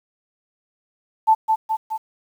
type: tone with echo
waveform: sine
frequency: 880 Hz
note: A5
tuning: in tune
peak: -10 dBFS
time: 1.27-1.35 s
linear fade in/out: 20 ms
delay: 210 ms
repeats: 3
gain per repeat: -4 dB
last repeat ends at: 1.98 s
effects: 8-bit